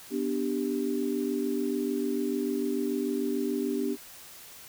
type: chord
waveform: sine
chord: G major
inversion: first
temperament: equal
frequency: 246.9 / 293.7 / 392 Hz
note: B3 / D4 / G4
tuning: 0 / 0 / 0 cents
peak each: -31 dBFS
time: 0.1-3.97 s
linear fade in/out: 50 ms
effects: white hiss -48 dBFS RMS until 4.68 s